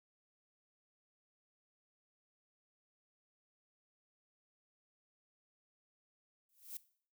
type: noise with exponential growth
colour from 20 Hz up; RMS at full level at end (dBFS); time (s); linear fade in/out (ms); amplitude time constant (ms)
violet; -41; 6.49-6.77; 2; 59
effects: noise-tail reverb RT60 0.5 s tail -18 dB re dry